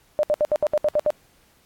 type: tone bursts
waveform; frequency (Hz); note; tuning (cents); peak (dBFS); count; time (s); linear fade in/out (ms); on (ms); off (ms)
sine; 601; D5; +40; -16; 9; 0.19-1.104; 0; 42; 67
effects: pink hiss -59 dBFS RMS until 1.65 s + AAC 64 kbps